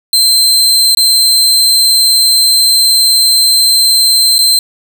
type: tone with dropouts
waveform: sawtooth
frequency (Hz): 4117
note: C8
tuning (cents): -29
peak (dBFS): -3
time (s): 0.13-4.59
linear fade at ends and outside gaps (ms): 2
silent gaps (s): 0.949-0.971 / 4.383-4.389
effects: 7-bit